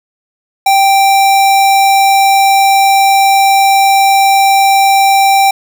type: tone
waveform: square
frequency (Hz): 784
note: G5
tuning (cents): 0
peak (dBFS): -6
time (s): 0.66-5.51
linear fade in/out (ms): 5
effects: none